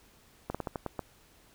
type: slowing click train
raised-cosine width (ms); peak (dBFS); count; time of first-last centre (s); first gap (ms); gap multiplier
1; -19; 7; 0.5-0.993; 46; 1.23
effects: pink hiss -61 dBFS RMS until 1.54 s